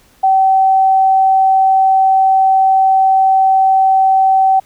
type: tone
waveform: sine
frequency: 767 Hz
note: G5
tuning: 38 cents flat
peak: -7 dBFS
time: 0.23-4.6 s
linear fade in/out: 10 ms
effects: pink hiss -50 dBFS RMS until 4.65 s